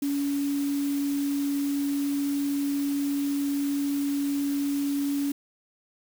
sine tone in noise, 282.7 Hz, C#4, 34 cents sharp, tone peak -24 dBFS, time 0.02-5.32 s, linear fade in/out 5 ms, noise white, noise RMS -41 dBFS, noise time 0.02-5.32 s, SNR +14 dB, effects none

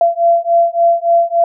sine beating tone pair, 679 / 682.5 Hz, F5 / F5, -49 / -40 cents, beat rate 3.5 Hz, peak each -12 dBFS, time 0.01-1.44 s, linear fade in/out 2 ms, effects none

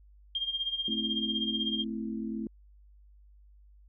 sine tone with tremolo, 3209 Hz, G7, 40 cents sharp, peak -27 dBFS, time 0.35-1.84 s, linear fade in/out 2 ms, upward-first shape sine, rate 16 Hz, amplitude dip 75%
sine chord, A minor, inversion none, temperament equal, 220 / 261.6 / 329.6 Hz, A3 / C4 / E4, 0 / 0 / 0 cents, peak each -34 / -39 / -39 dBFS, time 0.88-2.47 s, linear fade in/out 2 ms
effects added 50 Hz sine -54 dBFS peak until 3.88 s

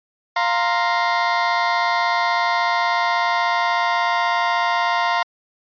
30% pulse chord, F suspended fourth, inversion none, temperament just, 698.5 / 931.3 / 1047.7 Hz, F5 / Bb5 / C6, 0 / -2 / +2 cents, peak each -19 dBFS, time 0.36-5.23 s, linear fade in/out 5 ms, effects resampled to 11025 Hz

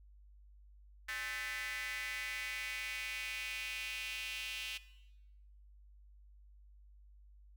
square tone with high-pass filter sweep, 117.9 Hz, A#2, 20 cents sharp, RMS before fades -42 dBFS, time 1.08-4.78 s, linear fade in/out 10 ms, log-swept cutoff 1800 to 2800 Hz, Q 4, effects noise-tail reverb RT60 1.0 s tail -17 dB re dry + added 50 Hz sine -57 dBFS peak until 7.56 s

